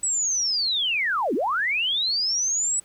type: linear two-way sweep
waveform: sine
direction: down then up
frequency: 8000 to 219.5 to 8000 Hz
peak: -21 dBFS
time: 0.03-2.8 s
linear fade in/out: 5 ms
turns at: 1.34 s
effects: pink hiss -56 dBFS RMS until 2.84 s